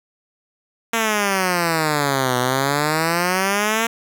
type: exponential two-way sweep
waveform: 5% pulse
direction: down then up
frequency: 231.2 to 123.4 to 231.2 Hz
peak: -6 dBFS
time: 0.93-3.87 s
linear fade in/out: 5 ms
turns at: 2.38 s
effects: none